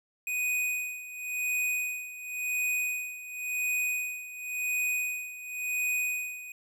square tone with tremolo, 2489 Hz, D#7, in tune, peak -27 dBFS, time 0.27-6.52 s, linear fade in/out 2 ms, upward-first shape sine, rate 0.93 Hz, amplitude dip 80%, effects none

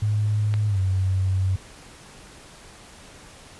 sine tone with pitch glide, 105.5 to 94.53 Hz, G#2 to F#2, +28 to +38 cents, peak -19 dBFS, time 0.02-1.56 s, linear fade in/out 5 ms, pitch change -190 cents, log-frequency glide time 0.68-0.79 s
click, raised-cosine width 0.3 ms, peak -17 dBFS, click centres 0.54 s
effects pink hiss -46 dBFS RMS until 3.59 s + resampled to 24000 Hz

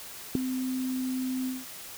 sine tone with ADSR envelope, 257.6 Hz, C4, 27 cents flat, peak -14 dBFS, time 0.35-1.65 s, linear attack 3 ms, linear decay 3 ms, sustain -14 dB, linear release 180 ms, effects white hiss -43 dBFS RMS until 1.97 s

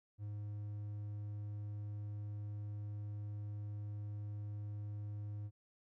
triangle tone, 103.83 Hz, G#2, in tune, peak -39 dBFS, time 0.18-5.51 s, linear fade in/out 50 ms, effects none

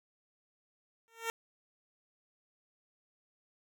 10% pulse tone with exponential growth, 456.5 Hz, A#4, 36 cents flat, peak -22 dBFS, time 1.08-1.3 s, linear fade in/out 0 ms, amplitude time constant 46 ms, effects none

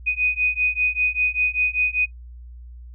sine beating tone pair, 2489 / 2494.1 Hz, D#7 / D#7, 0 / +4 cents, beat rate 5.1 Hz, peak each -22 dBFS, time 0.06-2.06 s, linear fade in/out 20 ms, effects noise-tail reverb RT60 0.1 s tail -19 dB re dry + added 60 Hz sine -37 dBFS peak until 2.94 s

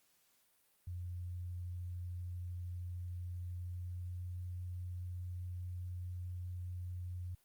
sine tone with pitch glide, 88.7 to 89.52 Hz, F2 to F2, +27 to +43 cents, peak -40 dBFS, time 0.87-7.35 s, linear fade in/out 5 ms, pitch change +16 cents, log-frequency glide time 3.5-4.42 s, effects white hiss -73 dBFS RMS until 7.44 s + Opus 48 kbps

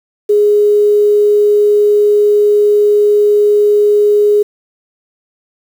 sine tone with quantisation, 415.3 Hz, G#4, in tune, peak -6 dBFS, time 0.29-4.43 s, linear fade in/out 10 ms, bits 6, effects none

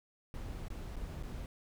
brown noise with dropouts, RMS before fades -42 dBFS, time 0.34-1.46 s, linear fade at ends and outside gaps 1 ms, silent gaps 0.683-0.702 / 0.959-0.965 / 1.227-1.233 s, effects none

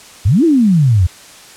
sine exponential two-way sweep, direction up then down, 82.41 to 349.2 to 82.41 Hz, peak -7 dBFS, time 0.25-1.07 s, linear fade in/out 10 ms, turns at 0.44 s, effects white hiss -38 dBFS RMS until 1.56 s + low-pass 9000 Hz 12 dB/octave

